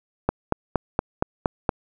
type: click train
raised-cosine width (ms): 1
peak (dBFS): -5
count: 7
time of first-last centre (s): 0.29-1.692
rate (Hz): 4.28
effects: none